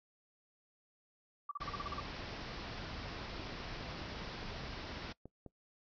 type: tone bursts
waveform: sine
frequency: 1159 Hz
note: D6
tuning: 23 cents flat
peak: -37 dBFS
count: 9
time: 1.49-2.002 s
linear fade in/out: 5 ms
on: 24 ms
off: 37 ms
type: low-pass noise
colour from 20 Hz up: pink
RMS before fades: -45 dBFS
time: 1.6-5.13 s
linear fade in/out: 10 ms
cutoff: 5500 Hz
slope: 96 dB/octave
type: click train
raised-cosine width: 2 ms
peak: -35 dBFS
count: 12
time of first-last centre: 3.19-5.463 s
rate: 4.84 Hz
effects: noise-tail reverb RT60 0.1 s tail -21 dB re dry